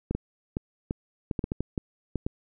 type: clicks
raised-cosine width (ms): 3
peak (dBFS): -15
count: 12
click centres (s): 0.11 / 0.15 / 0.569 / 0.909 / 1.312 / 1.392 / 1.441 / 1.519 / 1.606 / 1.778 / 2.157 / 2.265
effects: none